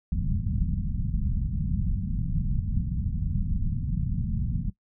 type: low-pass noise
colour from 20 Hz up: pink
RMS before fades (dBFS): -27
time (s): 0.12-4.7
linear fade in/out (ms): 2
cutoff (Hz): 210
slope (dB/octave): 48
effects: noise-tail reverb RT60 0.1 s tail -19 dB re dry